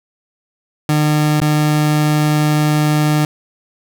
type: tone with dropouts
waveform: 30% pulse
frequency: 151 Hz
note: D3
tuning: 48 cents sharp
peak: -9 dBFS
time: 0.89-3.25 s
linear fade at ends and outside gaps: 2 ms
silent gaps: 1.402-1.415 s
effects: 8-bit